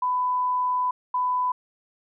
sine tone pair in turn, 999 / 999 Hz, B5 / B5, +20 / +20 cents, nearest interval unison, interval 0 cents, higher neither, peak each -21 dBFS, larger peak neither, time 0.02-0.91 / 1.14-1.52 s, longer first, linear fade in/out 5 ms, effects none

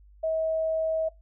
sine tone, 641 Hz, E5, 49 cents flat, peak -24 dBFS, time 0.23-1.09 s, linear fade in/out 10 ms, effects noise-tail reverb RT60 0.2 s tail -20 dB re dry + added 50 Hz sine -51 dBFS peak until 1.21 s

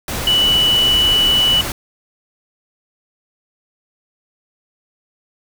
sine tone in noise, 2960 Hz, F#7, in tune, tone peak -11 dBFS, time 0.27-1.61 s, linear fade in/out 2 ms, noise pink, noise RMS -23 dBFS, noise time 0.08-1.72 s, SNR +9 dB, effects none

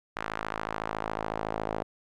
sawtooth tone with band-pass filter sweep, 53.9 Hz, A1, 35 cents flat, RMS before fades -34 dBFS, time 0.16-1.83 s, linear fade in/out 10 ms, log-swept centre 1400 to 660 Hz, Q 1.3, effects none

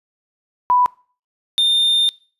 sine / triangle tone pair in turn, 990 / 3619 Hz, B5 / A7, +4 / +48 cents, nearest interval octave + minor seventh, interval 2244 cents, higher second, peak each -11 dBFS, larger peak neither, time 0.7-0.86 / 1.58-2.09 s, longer second, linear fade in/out 0 ms, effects noise-tail reverb RT60 0.4 s tail -23 dB re dry + resampled to 32000 Hz

